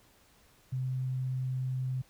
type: tone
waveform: sine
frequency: 129.3 Hz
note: C3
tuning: 20 cents flat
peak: -30 dBFS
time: 0.72-2.02 s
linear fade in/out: 10 ms
effects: pink hiss -63 dBFS RMS until 2.09 s